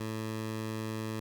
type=tone; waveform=15% pulse; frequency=110 Hz; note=A2; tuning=in tune; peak=-28 dBFS; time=0-1.2 s; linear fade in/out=5 ms; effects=none